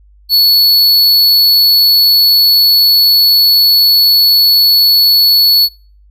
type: tone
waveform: square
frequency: 4412 Hz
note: C#8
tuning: 9 cents flat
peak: -6 dBFS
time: 0.29-5.69 s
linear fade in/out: 50 ms
effects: noise-tail reverb RT60 0.4 s tail -24 dB re dry + added 50 Hz sine -41 dBFS peak until 6.1 s